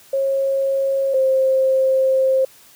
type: tone pair in turn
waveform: sine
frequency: 543 / 528.2 Hz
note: C#5 / C5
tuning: -36 / +16 cents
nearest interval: unison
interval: 48 cents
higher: first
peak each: -16 / -13 dBFS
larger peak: second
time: 0.13-1.14 / 1.14-2.45 s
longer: second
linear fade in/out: 5 ms
effects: white hiss -48 dBFS RMS until 2.75 s